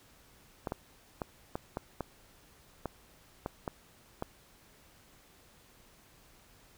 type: clicks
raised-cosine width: 1 ms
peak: -20 dBFS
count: 10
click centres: 0.672 / 0.721 / 1.218 / 1.555 / 1.771 / 2.007 / 2.857 / 3.461 / 3.678 / 4.224 s
effects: pink hiss -61 dBFS RMS until 6.77 s